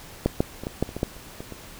clicks, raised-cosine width 2 ms, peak -6 / -6 / -21 / -15 / -8 / -24 / -17 / -9 / -28 / -21 / -23 dBFS, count 11, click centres 0.26 / 0.405 / 0.636 / 0.669 / 0.826 / 0.891 / 0.966 / 1.031 / 1.166 / 1.405 / 1.523 s, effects pink hiss -44 dBFS RMS until 1.79 s

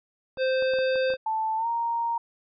harmonic tone, 521 Hz, C5, 7 cents flat, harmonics 1 / 3 / 5 / 7 / 9, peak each -22 / -32 / -36 / -39 / -41 dBFS, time 0.37-1.17 s, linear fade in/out 50 ms
clicks, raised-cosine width 1 ms, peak -28 dBFS, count 7, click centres 0.373 / 0.624 / 0.737 / 0.788 / 0.957 / 1.103 / 1.138 s
sine tone with pitch glide, 880 to 931.3 Hz, A5 to A#5, 0 to -2 cents, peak -24 dBFS, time 1.26-2.18 s, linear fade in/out 5 ms, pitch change +98 cents, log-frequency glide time 1.57-1.67 s
effects none

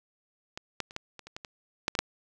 clicks, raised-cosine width 0.2 ms, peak -20 / -13 / -29 / -17 / -26 / -28 / -21 / -23 / -9 / -13 / -6 dBFS, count 11, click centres 0.575 / 0.803 / 0.909 / 0.964 / 1.193 / 1.27 / 1.365 / 1.448 / 1.881 / 1.952 / 1.99 s, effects none

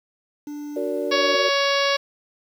triangle tone, 293.7 Hz, D4, in tune, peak -28 dBFS, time 0.47-1.35 s, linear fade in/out 2 ms
sine chord, Gb augmented, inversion none, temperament just, 370 / 462.5 / 578.1 Hz, Gb4 / Bb4 / D5, 0 / -14 / -27 cents, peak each -28 / -28 / -27 dBFS, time 0.76-1.49 s, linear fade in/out 5 ms
harmonic tone, 559 Hz, C#5, 14 cents sharp, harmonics 1 / 2 / 3 / 4 / 5 / 6 / 7 / 8 / 9 / 10, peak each -22 / -25 / -27 / -28 / -29 / -30 / -30 / -31 / -32 / -32 dBFS, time 1.11-1.97 s, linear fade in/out 10 ms
effects 8-bit

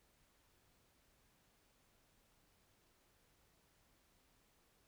silence, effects pink hiss -74 dBFS RMS until 4.87 s

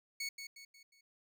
20% pulse tone with echo, 2217 Hz, C#7, in tune, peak -32 dBFS, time 0.2-0.29 s, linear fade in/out 5 ms, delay 180 ms, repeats 4, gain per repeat -7 dB, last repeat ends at 1.01 s, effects none

